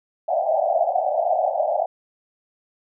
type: band-pass noise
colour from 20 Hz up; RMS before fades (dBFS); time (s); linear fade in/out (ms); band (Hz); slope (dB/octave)
pink; -21; 0.28-1.86; 10; 590 to 780; 96
effects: none